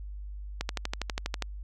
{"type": "click train", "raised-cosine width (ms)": 0.2, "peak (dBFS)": -13, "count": 11, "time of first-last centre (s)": [0.61, 1.423], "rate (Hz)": 12.3, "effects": ["added 50 Hz sine -37 dBFS peak until 1.63 s"]}